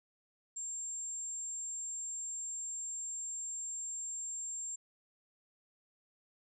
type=tone; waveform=sine; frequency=7410 Hz; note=A#8; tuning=11 cents flat; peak=-38 dBFS; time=0.56-4.76 s; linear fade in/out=10 ms; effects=none